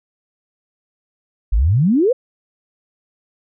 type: exponential sweep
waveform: sine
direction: up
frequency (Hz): 45.17 to 540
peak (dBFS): -11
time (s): 1.52-2.13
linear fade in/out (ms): 10
effects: none